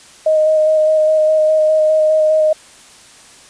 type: tone with vibrato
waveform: sine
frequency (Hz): 622.3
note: D#5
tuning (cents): 0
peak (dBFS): -9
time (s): 0.26-2.53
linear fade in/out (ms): 5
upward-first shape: square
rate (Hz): 4.9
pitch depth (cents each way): 11
effects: white hiss -42 dBFS RMS until 3.49 s + resampled to 22050 Hz